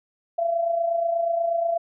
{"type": "tone with amplitude modulation", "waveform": "sine", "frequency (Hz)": 676, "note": "E5", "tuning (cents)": 43, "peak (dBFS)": -18, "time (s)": [0.38, 1.78], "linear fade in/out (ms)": 10, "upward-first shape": "sine", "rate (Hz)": 28.3, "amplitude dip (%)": 55, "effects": []}